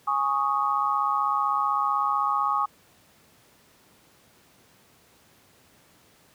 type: chord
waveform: sine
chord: Ab suspended fourth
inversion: none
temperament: equal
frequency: 830.6 / 1108.7 / 1244.5 Hz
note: Ab5 / Db6 / Eb6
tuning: 0 / 0 / 0 cents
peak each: -28 / -25 / -26 dBFS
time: 0.07-2.66 s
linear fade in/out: 10 ms
effects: pink hiss -58 dBFS RMS until 6.34 s + high-pass 100 Hz 12 dB/octave